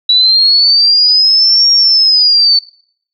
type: linear two-way sweep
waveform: sine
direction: up then down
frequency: 3911 to 5588 to 4468 Hz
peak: -5 dBFS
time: 0.09-2.59 s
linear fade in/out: 5 ms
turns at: 1.71 s
effects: noise-tail reverb RT60 0.6 s tail -24 dB re dry